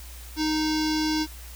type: tone with low-pass filter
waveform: square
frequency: 310 Hz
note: D#4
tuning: 6 cents flat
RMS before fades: -25 dBFS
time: 0.36-1.27 s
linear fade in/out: 50 ms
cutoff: 5100 Hz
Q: 5
effects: added 60 Hz sine -40 dBFS peak until 1.55 s + white hiss -46 dBFS RMS until 1.55 s